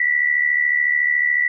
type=tone with amplitude modulation; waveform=sine; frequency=1960 Hz; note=B6; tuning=14 cents flat; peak=-12 dBFS; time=0-1.48 s; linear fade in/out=5 ms; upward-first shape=sine; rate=73.9 Hz; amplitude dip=70%; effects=none